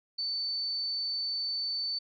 sine tone, 4523 Hz, C#8, 34 cents sharp, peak -30 dBFS, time 0.18-1.99 s, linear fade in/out 10 ms, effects none

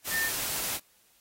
sine tone in noise, 1803 Hz, A6, 42 cents sharp, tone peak -27 dBFS, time 0.1-0.31 s, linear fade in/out 50 ms, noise white, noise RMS -32 dBFS, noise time 0.04-0.8 s, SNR +2 dB, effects white hiss -64 dBFS RMS until 1.2 s + AAC 48 kbps

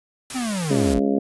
white noise, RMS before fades -32 dBFS, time 0.3-0.94 s, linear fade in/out 2 ms
square linear sweep, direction down, 266.5 to 45.35 Hz, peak -24 dBFS, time 0.34-1 s, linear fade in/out 20 ms
harmonic tone, 68.6 Hz, C#2, 17 cents flat, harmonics 3 / 4 / 5 / 6 / 7 / 8 / 9 / 10, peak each -23 / -21 / -32 / -24 / -35 / -30 / -34 / -32 dBFS, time 0.7-1.19 s, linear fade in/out 5 ms
effects resampled to 24000 Hz

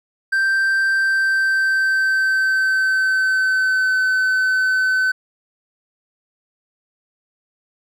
triangle tone with pitch glide, 1568 to 1519.8 Hz, G6 to F#6, 0 to +46 cents, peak -13 dBFS, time 0.32-5.12 s, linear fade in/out 10 ms, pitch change -54 cents, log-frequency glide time 0.93-3.97 s, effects none

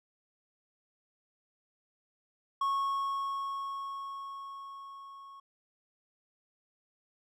triangle tone with level ramp, 1100 Hz, C#6, 14 cents flat, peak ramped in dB -25 to -46 dBFS, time 2.61-5.4 s, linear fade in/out 5 ms, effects none

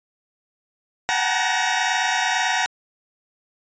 20% pulse tone cluster, 737 / 766 / 865 / 947 / 1872 Hz, F#5 / G5 / A5 / A#5 / A#6, -7 / -40 / -30 / +27 / +7 cents, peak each -21 dBFS, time 1.09-2.66 s, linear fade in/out 0 ms, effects resampled to 16000 Hz

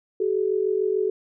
sine tone pair together, 380 / 426.8 Hz, F#4 / G#4, +46 / +47 cents, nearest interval major second, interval 201 cents, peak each -23 dBFS, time 0.2-1.1 s, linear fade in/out 5 ms, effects none

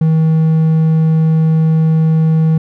triangle tone, 159.6 Hz, D#3, 44 cents sharp, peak -6 dBFS, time 0.01-2.58 s, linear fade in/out 5 ms, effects none

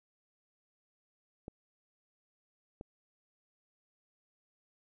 clicks, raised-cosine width 2 ms, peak -29 / -30 dBFS, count 2, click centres 1.481 / 2.811 s, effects none

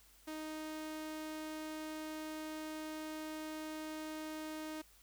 sawtooth tone, 311.1 Hz, D#4, in tune, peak -38 dBFS, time 0.27-4.82 s, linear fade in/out 10 ms, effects added 50 Hz sine -68 dBFS peak until 5.02 s + white hiss -65 dBFS RMS until 5.02 s

